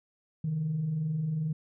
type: tone pair together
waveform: sine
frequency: 134.7 / 157.15 Hz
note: C#3 / D#3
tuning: -49 / +18 cents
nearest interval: minor third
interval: 267 cents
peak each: -39 / -27 dBFS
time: 0.44-1.53 s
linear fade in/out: 5 ms
effects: tanh soft clip ceiling -23 dBFS